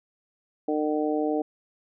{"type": "harmonic tone", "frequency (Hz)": 151.9, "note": "D#3", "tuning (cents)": -41, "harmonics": [2, 3, 4, 5], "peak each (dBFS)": [-26, -28, -31, -32], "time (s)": [0.68, 1.42], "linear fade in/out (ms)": 5, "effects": []}